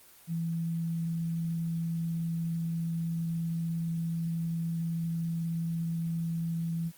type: tone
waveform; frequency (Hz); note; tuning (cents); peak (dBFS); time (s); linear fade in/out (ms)
sine; 165.9; E3; +11; -29; 0.27-6.92; 50
effects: white hiss -56 dBFS RMS until 6.97 s + Opus 24 kbps